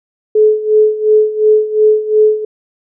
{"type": "tone with tremolo", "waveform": "sine", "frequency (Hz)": 429, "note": "A4", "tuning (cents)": -44, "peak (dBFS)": -4, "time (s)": [0.35, 2.45], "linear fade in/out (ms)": 5, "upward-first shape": "sine", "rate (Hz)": 2.8, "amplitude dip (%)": 80, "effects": []}